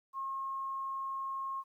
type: tone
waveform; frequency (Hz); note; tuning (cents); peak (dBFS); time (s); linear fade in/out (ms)
sine; 1078; C#6; -49; -35; 0.13-1.64; 50
effects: 12-bit